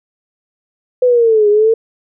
sine linear two-way sweep, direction down then up, 507 to 410.4 to 455.8 Hz, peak -7 dBFS, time 1.02-1.74 s, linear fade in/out 5 ms, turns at 1.49 s, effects none

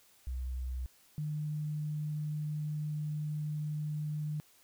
sine tone pair in turn, 63.5 / 151.03 Hz, B1 / D3, +49 / +49 cents, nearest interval octave + minor third, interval 1500 cents, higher second, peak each -34 / -33 dBFS, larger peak second, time 0.27-0.86 / 1.18-4.4 s, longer second, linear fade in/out 0 ms, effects white hiss -64 dBFS RMS until 4.63 s

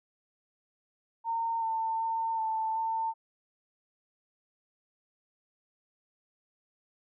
sine tone with pitch steps, 915 / 897 / 904 / 885 / 898 Hz, A#5 / A5 / A5 / A5 / A5, -32 / +33 / +47 / +10 / +35 cents, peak -28 dBFS, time 1.24-3.14 s, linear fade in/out 50 ms, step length 380 ms, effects none

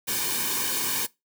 white noise with comb filter, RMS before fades -27 dBFS, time 0.07-1.07 s, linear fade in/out 20 ms, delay 1.5 ms, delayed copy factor -1, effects noise-tail reverb RT60 0.2 s tail -21 dB re dry

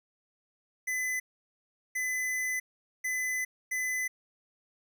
square tone bursts at uneven times, 2014 Hz, B6, 33 cents sharp, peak -30 dBFS, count 4, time 0.87-1.2 / 1.95-2.6 / 3.04-3.45 / 3.71-4.08 s, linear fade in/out 10 ms, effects none

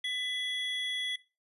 triangle tone pair together, 2000 / 3364 Hz, B6 / G#7, +21 / +22 cents, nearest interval major sixth, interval 901 cents, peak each -34 / -31 dBFS, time 0.04-1.16 s, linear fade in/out 5 ms, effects noise-tail reverb RT60 0.3 s tail -20 dB re dry + resampled to 32000 Hz

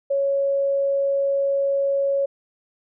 sine tone, 554.4 Hz, C#5, in tune, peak -18 dBFS, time 0.1-2.26 s, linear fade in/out 10 ms, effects none

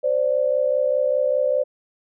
sine tone pair together, 520 / 585 Hz, C5 / D5, -11 / -7 cents, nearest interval major second, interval 204 cents, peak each -20 dBFS, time 0.03-1.64 s, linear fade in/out 20 ms, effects none

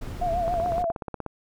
brown noise, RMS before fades -33 dBFS, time 0.01-0.83 s, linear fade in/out 10 ms
sine tone with vibrato, 690 Hz, F5, 21 cents flat, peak -23 dBFS, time 0.21-0.92 s, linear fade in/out 10 ms, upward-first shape triangle, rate 7.1 Hz, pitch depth 86 cents each way
click train, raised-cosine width 1 ms, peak -18 dBFS, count 14, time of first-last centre 0.48-1.263 s, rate 16.6 Hz
effects none

